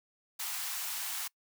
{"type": "high-pass noise", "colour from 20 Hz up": "white", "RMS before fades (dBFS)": -37, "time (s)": [0.39, 1.28], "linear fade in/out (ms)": 10, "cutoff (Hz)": 730, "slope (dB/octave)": 48, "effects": ["noise-tail reverb RT60 0.1 s tail -24 dB re dry"]}